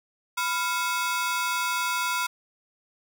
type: ring-modulated tone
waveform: sawtooth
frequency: 1192 Hz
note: D6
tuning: 25 cents sharp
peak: -18 dBFS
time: 0.37-2.27 s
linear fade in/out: 10 ms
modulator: 200 Hz
effects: none